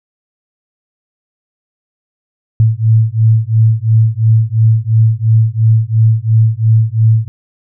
sine beating tone pair, 110 / 112.9 Hz, A2 / A2, 0 / +45 cents, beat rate 2.9 Hz, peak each -10 dBFS, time 2.6-7.28 s, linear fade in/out 0 ms, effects none

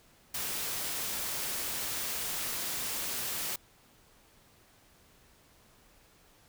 white noise, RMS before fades -35 dBFS, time 0.34-3.56 s, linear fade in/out 5 ms, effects pink hiss -62 dBFS RMS until 6.48 s

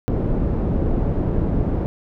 pink low-pass noise, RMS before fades -20 dBFS, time 0.08-1.86 s, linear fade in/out 0 ms, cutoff 410 Hz, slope 12 dB/octave, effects none

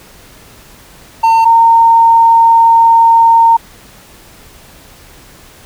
triangle / sine tone pair in turn, 906 / 917.1 Hz, A#5 / A#5, -50 / -29 cents, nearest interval unison, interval 21 cents, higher second, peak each -3 dBFS, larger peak neither, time 1.23-1.45 / 1.45-3.57 s, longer second, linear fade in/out 10 ms, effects pink hiss -39 dBFS RMS until 5.65 s

